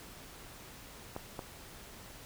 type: clicks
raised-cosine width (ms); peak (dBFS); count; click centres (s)
1; -24; 2; 1.164 / 1.392
effects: pink hiss -51 dBFS RMS until 2.25 s